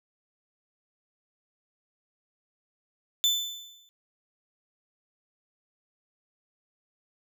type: tone with exponential decay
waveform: 35% pulse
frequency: 3520 Hz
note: A7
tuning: in tune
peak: -17 dBFS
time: 3.24-3.89 s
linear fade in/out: 0 ms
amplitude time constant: 140 ms
effects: none